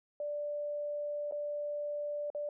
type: tone with dropouts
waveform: sine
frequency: 587.3 Hz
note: D5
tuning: in tune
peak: -34 dBFS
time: 0.2-2.49 s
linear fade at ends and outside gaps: 2 ms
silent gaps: 1.312-1.322 / 2.302-2.348 s
effects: none